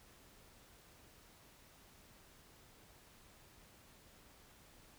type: silence
effects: pink hiss -63 dBFS RMS until 4.98 s